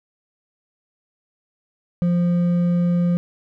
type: tone with hard clipping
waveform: triangle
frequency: 174.61 Hz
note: F3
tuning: in tune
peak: -17 dBFS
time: 2.02-3.17 s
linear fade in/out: 0 ms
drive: 8 dB
effects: none